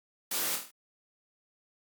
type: noise with echo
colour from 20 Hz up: white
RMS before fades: -33 dBFS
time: 0.31-0.56 s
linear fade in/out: 5 ms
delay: 25 ms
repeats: 6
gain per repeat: -4 dB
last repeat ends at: 0.71 s
effects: high-pass 200 Hz 12 dB/octave + Opus 48 kbps